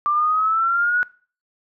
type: exponential sweep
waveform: sine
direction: up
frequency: 1174.7 to 1476 Hz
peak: -16 dBFS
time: 0.06-1.03 s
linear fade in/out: 0 ms
effects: noise-tail reverb RT60 0.4 s tail -21 dB re dry